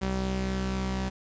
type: tone pair together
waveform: sawtooth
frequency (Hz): 63.97 / 191.7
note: C2 / G3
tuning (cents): -38 / -38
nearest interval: octave + perfect fifth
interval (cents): 1900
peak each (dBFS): -27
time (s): 0.01-1.1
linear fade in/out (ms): 20
effects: resampled to 16000 Hz + 9-bit